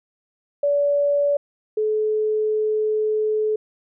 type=tone pair in turn; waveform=sine; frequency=574 / 430 Hz; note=D5 / A4; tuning=-40 / -40 cents; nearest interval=perfect fourth; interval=500 cents; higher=first; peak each=-16 / -18 dBFS; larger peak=first; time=0.63-1.37 / 1.77-3.56 s; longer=second; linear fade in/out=5 ms; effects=none